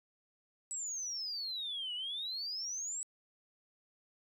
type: exponential two-way sweep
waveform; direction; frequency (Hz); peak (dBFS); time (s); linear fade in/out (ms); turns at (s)
sine; down then up; 7902 to 2875 to 7902; -36; 0.71-3.03; 0; 1.94
effects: tanh soft clip ceiling -32 dBFS